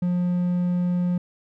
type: tone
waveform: triangle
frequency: 177.7 Hz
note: F3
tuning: 30 cents sharp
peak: -18 dBFS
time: 0.02-1.18 s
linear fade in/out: 5 ms
effects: none